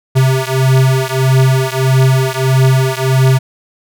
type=beating tone pair; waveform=square; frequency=130.81 / 132.41 Hz; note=C3 / C3; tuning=0 / +21 cents; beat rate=1.6 Hz; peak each=-12 / -13 dBFS; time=0.15-3.39 s; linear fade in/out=20 ms; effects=none